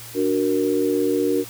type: chord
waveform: sine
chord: D augmented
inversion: none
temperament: equal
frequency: 293.7 / 370 / 466.2 Hz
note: D4 / F#4 / A#4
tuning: 0 / 0 / 0 cents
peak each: -22 dBFS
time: 0.14-1.45 s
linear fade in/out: 50 ms
effects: added 116 Hz sine -43 dBFS peak until 1.49 s + white hiss -39 dBFS RMS until 1.49 s